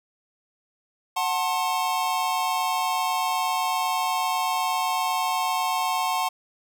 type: chord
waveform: square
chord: F# diminished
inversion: none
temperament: just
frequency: 740 / 888 / 1065.6 Hz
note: F#5 / A5 / C6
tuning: 0 / +16 / +31 cents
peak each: -28 dBFS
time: 1.16-6.29 s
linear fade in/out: 10 ms
effects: none